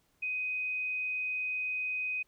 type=tone; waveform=sine; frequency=2506 Hz; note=D#7; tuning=12 cents sharp; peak=-31 dBFS; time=0.22-2.23 s; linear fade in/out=10 ms; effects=pink hiss -72 dBFS RMS until 2.27 s